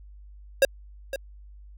square tone with echo, 542 Hz, C#5, 39 cents flat, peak -15 dBFS, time 0.62-0.65 s, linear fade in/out 2 ms, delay 510 ms, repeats 1, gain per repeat -13 dB, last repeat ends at 1.16 s, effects added 50 Hz sine -44 dBFS peak until 1.77 s

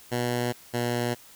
10% pulse tone pair in turn, 121.7 / 120.37 Hz, B2 / B2, -25 / -44 cents, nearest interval unison, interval 19 cents, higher first, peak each -17 dBFS, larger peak neither, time 0.11-0.53 / 0.73-1.15 s, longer neither, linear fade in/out 20 ms, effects white hiss -51 dBFS RMS until 1.35 s

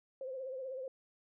sine tone with vibrato, 523.3 Hz, C5, in tune, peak -39 dBFS, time 0.21-0.88 s, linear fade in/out 2 ms, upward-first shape triangle, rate 16 Hz, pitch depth 75 cents each way, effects none

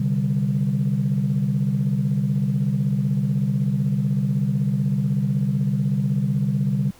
sine chord, C suspended second, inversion none, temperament equal, 130.81 / 146.83 / 196 Hz, C3 / D3 / G3, 0 / 0 / 0 cents, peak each -22 dBFS, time 0-6.91 s, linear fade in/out 5 ms, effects tanh soft clip ceiling -12 dBFS + pink hiss -51 dBFS RMS until 6.99 s

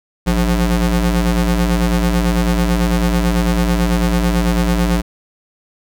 35% pulse ring-modulated tone, 116.54 Hz, A#2, in tune, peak -8 dBFS, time 0.26-5.02 s, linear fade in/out 20 ms, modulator 62.8 Hz, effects none

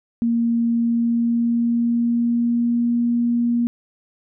sine tone with pitch glide, 233.1 to 237.4 Hz, A#3 to A#3, 0 to +32 cents, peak -16 dBFS, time 0.22-3.67 s, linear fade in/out 0 ms, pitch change +32 cents, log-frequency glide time 0.69-2.94 s, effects none

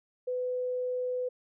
sine tone, 501 Hz, B4, 25 cents sharp, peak -29 dBFS, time 0.27-1.29 s, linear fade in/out 10 ms, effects none

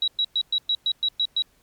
sine tone bursts, 3879 Hz, B7, 32 cents flat, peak -19 dBFS, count 9, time 0.02-1.422 s, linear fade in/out 2 ms, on 58 ms, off 110 ms, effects pink hiss -62 dBFS RMS until 1.62 s + MP3 96 kbps

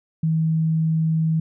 sine tone, 160.3 Hz, E3, 48 cents flat, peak -17 dBFS, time 0.23-1.4 s, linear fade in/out 5 ms, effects none

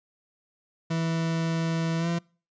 40% pulse tone with pitch glide, 164.2 to 169.79 Hz, E3 to F3, -6 to -49 cents, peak -24 dBFS, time 0.9-2.19 s, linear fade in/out 10 ms, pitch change +57 cents, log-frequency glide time 1.98-2.08 s, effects noise-tail reverb RT60 0.4 s tail -26 dB re dry + resampled to 16000 Hz

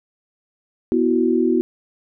sine chord, B suspended fourth, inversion none, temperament just, 246.9 / 329.3 / 370.4 Hz, B3 / E4 / F#4, 0 / -2 / +2 cents, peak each -19 dBFS, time 0.92-1.61 s, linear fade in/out 0 ms, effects none

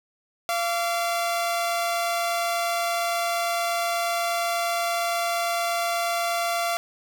sawtooth tone pair together, 687 / 1154.5 Hz, F5 / D6, -29 / -30 cents, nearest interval major sixth, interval 899 cents, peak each -20 / -28 dBFS, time 0.49-6.77 s, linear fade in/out 0 ms, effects none

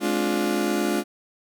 35% pulse chord, D half-diminished seventh, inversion second, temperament just, 211.4 / 264.3 / 293.7 / 352.4 Hz, Ab3 / C4 / D4 / F4, +31 / +18 / 0 / +16 cents, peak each -25 / -30 / -25 / -24 dBFS, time 0-1.04 s, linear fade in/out 50 ms, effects none

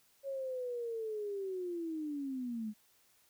sine linear sweep, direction down, 554.4 to 207.7 Hz, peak -36 dBFS, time 0.23-2.74 s, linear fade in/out 50 ms, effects white hiss -69 dBFS RMS until 3.29 s

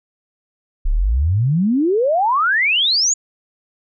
sine exponential sweep, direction up, 30.36 to 7040 Hz, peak -13 dBFS, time 0.85-3.14 s, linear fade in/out 10 ms, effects none

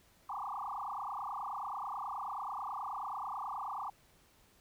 sine tone with frequency modulation, 987.8 Hz, B5, in tune, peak -37 dBFS, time 0.29-3.9 s, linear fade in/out 5 ms, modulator 29.3 Hz, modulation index 7.3, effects pink hiss -66 dBFS RMS until 4.6 s

